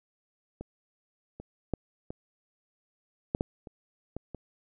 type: clicks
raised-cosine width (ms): 2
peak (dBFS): -25 / -28 / -15 / -24 / -13 / -14 / -30 / -22 / -25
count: 9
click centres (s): 0.61 / 1.4 / 1.737 / 2.105 / 3.349 / 3.409 / 3.672 / 4.166 / 4.347
effects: none